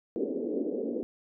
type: band-pass noise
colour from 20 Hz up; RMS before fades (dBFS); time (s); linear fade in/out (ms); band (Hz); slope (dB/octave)
white; -32; 0.16-1.03; 0; 230 to 490; 48
effects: none